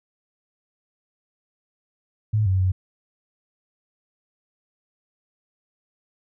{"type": "tone with pitch steps", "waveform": "sine", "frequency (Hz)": [107.3, 94.4, 93], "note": ["A2", "F#2", "F#2"], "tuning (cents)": [-43, 35, 9], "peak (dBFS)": -17, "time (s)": [2.33, 2.72], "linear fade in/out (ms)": 10, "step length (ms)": 130, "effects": []}